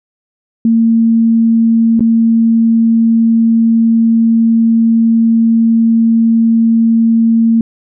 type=tone with dropouts; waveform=sine; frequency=227.7 Hz; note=A#3; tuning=40 cents flat; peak=-6 dBFS; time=0.65-7.61 s; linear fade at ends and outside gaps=2 ms; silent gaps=1.995-2.006 s; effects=none